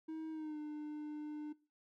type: tone with pitch glide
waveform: triangle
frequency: 317.6 to 300.5 Hz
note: D#4 to D4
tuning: +36 to +40 cents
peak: -39 dBFS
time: 0.08-1.53 s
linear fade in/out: 10 ms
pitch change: -96 cents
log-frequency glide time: 0.31-0.59 s
effects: noise-tail reverb RT60 0.3 s tail -19 dB re dry